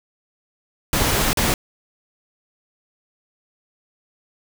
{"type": "noise with dropouts", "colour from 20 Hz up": "pink", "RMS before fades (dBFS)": -19, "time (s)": [0.93, 1.54], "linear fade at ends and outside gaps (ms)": 1, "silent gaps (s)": [1.331, 1.372], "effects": []}